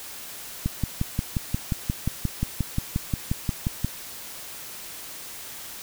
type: click train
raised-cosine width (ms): 5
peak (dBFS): -11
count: 19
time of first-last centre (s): 0.66-3.846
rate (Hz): 5.65
effects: white hiss -39 dBFS RMS until 5.82 s